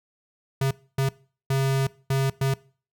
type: tone bursts at uneven times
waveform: square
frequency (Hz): 135.1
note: C#3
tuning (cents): -44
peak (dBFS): -21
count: 5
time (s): 0.61-0.71 / 0.98-1.09 / 1.5-1.87 / 2.1-2.3 / 2.41-2.54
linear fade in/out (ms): 5
effects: noise-tail reverb RT60 0.4 s tail -21 dB re dry